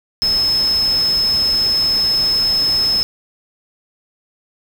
sine tone in noise, 5190 Hz, E8, 28 cents flat, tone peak -13 dBFS, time 0.22-3.03 s, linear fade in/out 0 ms, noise pink, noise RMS -29 dBFS, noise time 0.22-3.03 s, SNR +13 dB, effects none

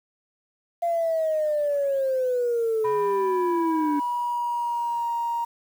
sine linear sweep, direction down, 690 to 286.9 Hz, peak -20 dBFS, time 0.82-4 s, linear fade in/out 10 ms
sine tone with pitch glide, 987.8 to 937.8 Hz, B5 to A#5, 0 to +10 cents, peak -23 dBFS, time 2.84-5.45 s, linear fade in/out 10 ms, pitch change -90 cents, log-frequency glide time 3.46-5.11 s
effects tanh soft clip ceiling -17 dBFS + 8-bit

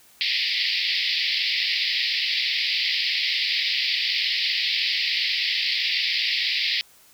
white band-pass noise, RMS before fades -24 dBFS, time 0.21-6.81 s, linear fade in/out 0 ms, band 1900 to 5000 Hz, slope 96 dB/octave, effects white hiss -54 dBFS RMS until 7.13 s

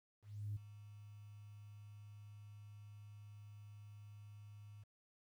sine tone with ADSR envelope, 103.83 Hz, G#2, in tune, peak -38 dBFS, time 0.22-4.84 s, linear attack 340 ms, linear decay 12 ms, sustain -15 dB, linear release 13 ms, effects tanh soft clip ceiling -35 dBFS + 12-bit

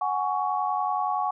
sine chord, F# suspended second, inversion none, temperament equal with one note detuned, 740 / 830.6 / 1118.4 Hz, F#5 / G#5 / C#6, 0 / 0 / +15 cents, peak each -28 dBFS, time 0.01-1.31 s, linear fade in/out 5 ms, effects none

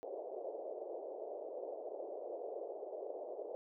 white band-pass noise, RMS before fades -45 dBFS, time 0.03-3.55 s, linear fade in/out 0 ms, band 380 to 660 Hz, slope 48 dB/octave, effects none

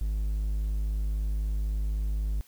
triangle tone, 51.91 Hz, G#1, in tune, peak -24 dBFS, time 0.01-2.41 s, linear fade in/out 0 ms, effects white hiss -59 dBFS RMS until 2.47 s

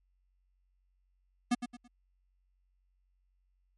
square tone with echo, 242.7 Hz, B3, 30 cents flat, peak -25 dBFS, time 1.51-1.55 s, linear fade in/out 10 ms, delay 110 ms, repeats 3, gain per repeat -10 dB, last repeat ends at 1.88 s, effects added 46 Hz sine -70 dBFS peak until 3.77 s + MP3 48 kbps

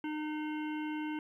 harmonic tone, 305.3 Hz, D#4, 33 cents flat, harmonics 1 / 3 / 5 / 7 / 9 / 10, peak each -35 / -44 / -48 / -49 / -52 / -55 dBFS, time 0.04-1.19 s, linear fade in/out 2 ms, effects 12-bit

